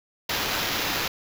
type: noise with sample-and-hold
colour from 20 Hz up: blue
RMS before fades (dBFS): -27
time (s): 0.29-1.08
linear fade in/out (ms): 5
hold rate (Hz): 8820
effects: none